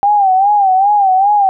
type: tone with vibrato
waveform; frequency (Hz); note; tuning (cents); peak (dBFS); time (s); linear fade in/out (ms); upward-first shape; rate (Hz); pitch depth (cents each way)
sine; 789; G5; +11; -7; 0.03-1.49; 0; sine; 2.5; 100
effects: none